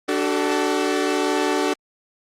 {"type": "chord", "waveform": "sawtooth", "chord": "D major", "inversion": "none", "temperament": "equal with one note detuned", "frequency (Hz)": [293.7, 378.6, 440], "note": ["D4", "F#4", "A4"], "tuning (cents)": [0, 40, 0], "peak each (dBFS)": [-19, -19, -21], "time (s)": [0.08, 1.74], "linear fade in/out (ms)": 10, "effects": ["low-pass 9000 Hz 12 dB/octave", "Opus 24 kbps"]}